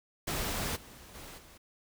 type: noise with level steps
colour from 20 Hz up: pink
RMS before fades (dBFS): -34 / -52 / -47 / -55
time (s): 0.27-1.58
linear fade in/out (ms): 10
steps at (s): 0.75 / 1.14 / 1.37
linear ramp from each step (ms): 20
effects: none